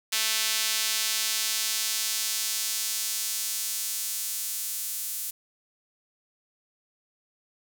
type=tone with high-pass filter sweep; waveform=sawtooth; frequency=220 Hz; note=A3; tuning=in tune; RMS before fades=-29 dBFS; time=0.12-5.31 s; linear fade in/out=10 ms; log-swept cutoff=3200 to 10000 Hz; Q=0.79; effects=none